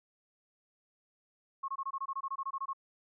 sine tone bursts, 1087 Hz, C#6, 34 cents flat, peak -33 dBFS, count 15, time 1.63-2.733 s, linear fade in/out 10 ms, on 53 ms, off 22 ms, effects none

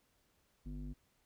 square tone with low-pass filter, 49.42 Hz, G1, 15 cents sharp, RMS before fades -44 dBFS, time 0.65-0.94 s, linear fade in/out 20 ms, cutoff 230 Hz, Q 3.8, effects pink hiss -75 dBFS RMS until 1.25 s

